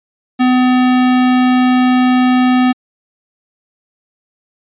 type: tone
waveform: square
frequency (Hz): 252.6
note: B3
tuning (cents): +39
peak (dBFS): -9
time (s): 0.39-2.73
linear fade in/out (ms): 20
effects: resampled to 8000 Hz